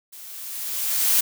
blue noise with level ramp, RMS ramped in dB -42 to -17 dBFS, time 0.12-1.21 s, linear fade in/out 10 ms, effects none

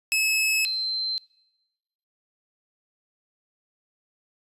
sawtooth / sine tone pair in turn, 2587 / 4107 Hz, E7 / C8, -33 / -33 cents, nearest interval minor sixth, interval 800 cents, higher second, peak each -17 / -25 dBFS, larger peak first, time 0.12-0.65 / 0.65-1.18 s, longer neither, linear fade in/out 0 ms, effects noise-tail reverb RT60 1.0 s tail -23 dB re dry + resampled to 32000 Hz

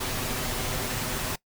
pink noise with comb filter, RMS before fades -30 dBFS, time 0-1.36 s, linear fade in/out 10 ms, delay 7.9 ms, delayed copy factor +0.5, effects noise-tail reverb RT60 0.1 s tail -20 dB re dry

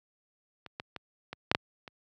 clicks, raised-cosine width 0.3 ms, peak -27 / -20 / -22 / -22 / -7 / -6 / -28 dBFS, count 7, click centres 0.663 / 0.799 / 0.963 / 1.33 / 1.515 / 1.549 / 1.878 s, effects high-pass 80 Hz 12 dB/octave

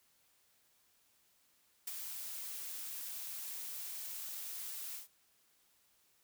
blue noise with ADSR envelope, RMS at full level -39 dBFS, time 1.87-5.08 s, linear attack 5 ms, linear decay 25 ms, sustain -5 dB, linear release 130 ms, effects white hiss -72 dBFS RMS until 6.23 s

